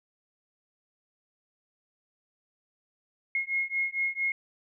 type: beating tone pair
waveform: sine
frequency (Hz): 2155 / 2159.4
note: C#7 / C#7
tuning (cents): -49 / -46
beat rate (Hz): 4.4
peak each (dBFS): -30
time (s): 3.35-4.32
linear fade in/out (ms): 2
effects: none